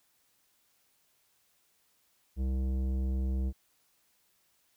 triangle tone with tanh clipping, 65.3 Hz, C2, 3 cents flat, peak -30 dBFS, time 2.36-3.53 s, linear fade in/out 50 ms, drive 17 dB, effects white hiss -71 dBFS RMS until 4.76 s

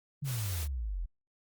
sine exponential sweep, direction down, 146.83 to 39.3 Hz, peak -32 dBFS, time 0.22-1.06 s, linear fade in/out 10 ms
white noise, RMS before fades -41 dBFS, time 0.24-0.68 s, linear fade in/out 50 ms
effects Opus 48 kbps

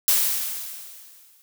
blue noise with exponential decay, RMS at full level -17 dBFS, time 0.08-1.42 s, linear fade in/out 0 ms, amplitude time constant 290 ms, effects none

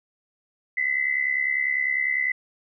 sine tone pair together, 1973 / 2043 Hz, B6 / C7, -2 / -42 cents, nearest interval minor second, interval 60 cents, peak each -26 / -23 dBFS, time 0.77-2.32 s, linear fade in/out 5 ms, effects none

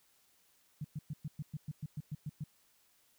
sine tone bursts, 150 Hz, D3, 37 cents sharp, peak -36 dBFS, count 12, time 0.81-2.44 s, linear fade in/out 5 ms, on 35 ms, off 110 ms, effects white hiss -70 dBFS RMS until 3.18 s

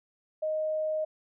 sine tone, 622.3 Hz, D#5, in tune, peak -27 dBFS, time 0.42-1.05 s, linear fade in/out 10 ms, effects none

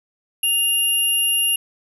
sine tone pair together, 2810 / 11240 Hz, F7 / F9, +10 / +10 cents, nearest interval 2 octaves, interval 2400 cents, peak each -18 dBFS, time 0.43-1.56 s, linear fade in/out 5 ms, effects tanh soft clip ceiling -9 dBFS + 9-bit

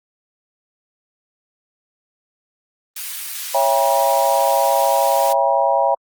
white high-pass noise, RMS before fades -28 dBFS, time 2.96-5.33 s, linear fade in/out 5 ms, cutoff 1700 Hz, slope 12 dB/octave
sine chord, C# diminished seventh, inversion none, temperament just, 554.4 / 665.2 / 798.3 / 957.9 Hz, C#5 / E5 / G5 / Bb5, 0 / +16 / +31 / +47 cents, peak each -19 dBFS, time 3.54-5.95 s, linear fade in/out 10 ms
effects Opus 24 kbps

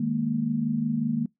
sine chord, D# suspended fourth, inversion none, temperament equal, 155.56 / 207.7 / 233.1 Hz, D#3 / G#3 / A#3, 0 / 0 / 0 cents, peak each -30 / -30 / -25 dBFS, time 0-1.26 s, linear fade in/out 5 ms, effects noise-tail reverb RT60 0.2 s tail -26 dB re dry

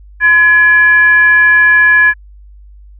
sine tone with frequency modulation, 1692 Hz, G#6, 32 cents sharp, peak -4 dBFS, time 0.2-2.14 s, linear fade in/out 50 ms, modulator 670 Hz, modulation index 0.36, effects added 50 Hz sine -34 dBFS peak until 2.99 s

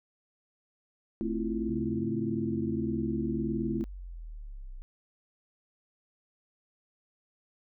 sine chord, F major seventh, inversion first, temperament equal, 220 / 261.6 / 329.6 / 349.2 Hz, A3 / C4 / E4 / F4, 0 / 0 / 0 / 0 cents, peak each -32 / -37 / -34 / -38 dBFS, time 1.21-3.84 s, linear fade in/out 0 ms
sine exponential two-way sweep, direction up then down, 30.12 to 114.7 to 30.12 Hz, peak -39 dBFS, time 1.22-4.82 s, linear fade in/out 0 ms, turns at 2.14 s
sine tone, 140 Hz, C#3, 18 cents sharp, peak -37 dBFS, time 1.69-3.81 s, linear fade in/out 0 ms
effects none

